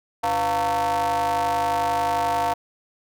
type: ring-modulated tone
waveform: square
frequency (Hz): 103.83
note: G#2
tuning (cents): 0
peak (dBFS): -18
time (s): 0.23-2.54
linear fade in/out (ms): 10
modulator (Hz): 805
effects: none